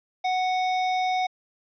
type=tone; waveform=square; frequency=740 Hz; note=F#5; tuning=in tune; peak=-23 dBFS; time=0.24-1.27 s; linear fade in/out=10 ms; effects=resampled to 11025 Hz + 10-bit